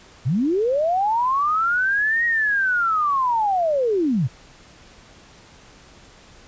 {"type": "linear two-way sweep", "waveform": "sine", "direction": "up then down", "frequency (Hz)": [105.5, 1895, 105.5], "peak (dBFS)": -17, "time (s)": [0.25, 4.28], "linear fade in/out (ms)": 20, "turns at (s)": 2.25, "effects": ["pink hiss -48 dBFS RMS until 6.47 s", "resampled to 16000 Hz"]}